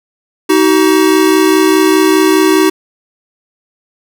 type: tone pair together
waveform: square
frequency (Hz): 314.5 / 379.4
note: D#4 / F#4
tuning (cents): +19 / +43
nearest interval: minor third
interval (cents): 324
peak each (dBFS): -10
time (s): 0.49-2.7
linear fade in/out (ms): 10
effects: none